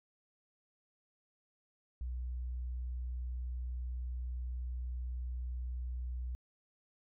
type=tone; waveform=sine; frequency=61.74 Hz; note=B1; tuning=in tune; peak=-35 dBFS; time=2.01-6.35 s; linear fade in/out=0 ms; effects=tanh soft clip ceiling -33 dBFS